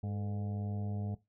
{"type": "harmonic tone with a mistuned harmonic", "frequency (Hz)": 101.8, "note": "G#2", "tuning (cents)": -34, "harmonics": [1, 2, 3, 4, 5, 6, 7, 8], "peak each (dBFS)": [-35, -41, -56, -51, -60, -55, -53, -61], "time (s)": [0.03, 1.15], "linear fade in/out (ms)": 5, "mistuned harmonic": 4, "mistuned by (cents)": 100, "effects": ["noise-tail reverb RT60 0.2 s tail -17 dB re dry"]}